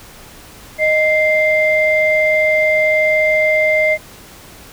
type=tone pair together; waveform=sine; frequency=620.9 / 2093 Hz; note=D#5 / C7; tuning=-4 / 0 cents; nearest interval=octave + major sixth; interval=2104 cents; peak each=-13 dBFS; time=0.78-3.98 s; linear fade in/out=50 ms; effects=tanh soft clip ceiling -3 dBFS + pink hiss -39 dBFS RMS until 4.72 s